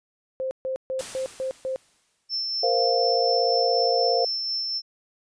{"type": "tone bursts", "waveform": "sine", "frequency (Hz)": 524, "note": "C5", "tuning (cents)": 2, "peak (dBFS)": -25, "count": 6, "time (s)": [0.4, 1.76], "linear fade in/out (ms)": 0, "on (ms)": 110, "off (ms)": 140}
{"type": "noise with exponential decay", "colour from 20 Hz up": "white", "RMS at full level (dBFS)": -34, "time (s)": [0.99, 2.33], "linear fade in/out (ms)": 2, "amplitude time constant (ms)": 290}
{"type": "tone with tremolo", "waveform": "sine", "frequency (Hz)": 5340, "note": "E8", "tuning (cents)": 22, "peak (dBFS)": -24, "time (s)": [2.29, 4.82], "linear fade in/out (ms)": 50, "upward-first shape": "sine", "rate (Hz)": 4.1, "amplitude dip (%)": 25}
{"type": "chord", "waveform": "sine", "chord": "Bb suspended second", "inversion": "none", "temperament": "equal", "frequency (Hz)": [466.2, 523.3, 698.5], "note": ["Bb4", "C5", "F5"], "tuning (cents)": [0, 0, 0], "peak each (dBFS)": -24, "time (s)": [2.63, 4.25], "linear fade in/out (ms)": 5}
{"effects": ["resampled to 22050 Hz"]}